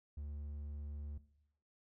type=tone; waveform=triangle; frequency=73 Hz; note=D2; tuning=10 cents flat; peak=-40 dBFS; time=0.17-1.18 s; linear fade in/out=5 ms; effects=noise-tail reverb RT60 0.8 s tail -17 dB re dry